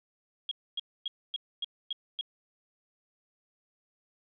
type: tone bursts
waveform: sine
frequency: 3277 Hz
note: G#7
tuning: 24 cents flat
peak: -30 dBFS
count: 7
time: 0.49-2.211 s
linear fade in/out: 2 ms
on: 23 ms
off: 260 ms
effects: none